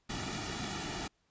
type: noise with comb filter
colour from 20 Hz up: pink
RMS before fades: -38 dBFS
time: 0.09-1.08 s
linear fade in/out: 10 ms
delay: 1.9 ms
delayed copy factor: -0.7
effects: pink hiss -75 dBFS RMS until 1.3 s + resampled to 16000 Hz